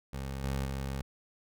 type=tone with level steps; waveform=20% pulse; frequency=67.4 Hz; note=C#2; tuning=48 cents flat; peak=-31 / -26 / -29 dBFS; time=0.13-1.02 s; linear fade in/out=5 ms; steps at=0.44 / 0.65 s; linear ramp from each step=2 ms; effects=none